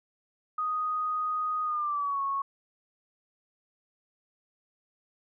sine tone with pitch glide, 1244.5 to 1102.3 Hz, D#6 to C#6, 0 to -10 cents, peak -27 dBFS, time 0.58-2.42 s, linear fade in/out 5 ms, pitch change -210 cents, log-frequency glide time 1.64-2.21 s, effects none

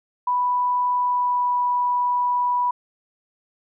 sine tone with pitch glide, 987.8 to 981.5 Hz, B5 to B5, 0 to -11 cents, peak -18 dBFS, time 0.27-2.71 s, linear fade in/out 5 ms, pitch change -11 cents, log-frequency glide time 0.95-1.59 s, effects none

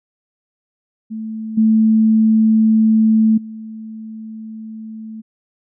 sine tone with level steps, 220 Hz, A3, in tune, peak -23 / -9 / -28 dBFS, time 1.1-5.22 s, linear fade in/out 20 ms, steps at 1.57 / 3.37 s, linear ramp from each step 10 ms, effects none

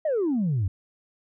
sine exponential sweep, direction down, 654 to 87.31 Hz, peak -20 dBFS, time 0.05-0.68 s, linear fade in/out 5 ms, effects tanh soft clip ceiling -19 dBFS

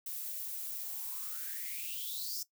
violet noise with high-pass filter sweep, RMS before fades -40 dBFS, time 0.06-2.43 s, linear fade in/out 5 ms, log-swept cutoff 250 to 5500 Hz, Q 9.5, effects noise-tail reverb RT60 0.1 s tail -17 dB re dry

